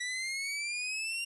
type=exponential sweep; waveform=sawtooth; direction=up; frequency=1948 to 2794 Hz; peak=-30 dBFS; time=0-1.25 s; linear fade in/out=10 ms; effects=resampled to 24000 Hz + 11-bit